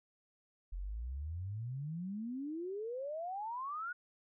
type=exponential sweep; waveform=sine; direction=up; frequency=42.13 to 1480 Hz; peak=-38 dBFS; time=0.72-3.93 s; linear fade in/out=10 ms; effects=none